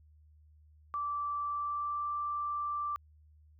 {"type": "tone with pitch glide", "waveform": "sine", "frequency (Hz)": [1165, 1174.5], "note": ["D6", "D6"], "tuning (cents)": [-14, 0], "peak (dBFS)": -32, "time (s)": [0.94, 2.96], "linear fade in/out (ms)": 0, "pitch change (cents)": 14, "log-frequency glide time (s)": [1.42, 2.1], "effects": ["added 76 Hz sine -58 dBFS peak until 3.59 s"]}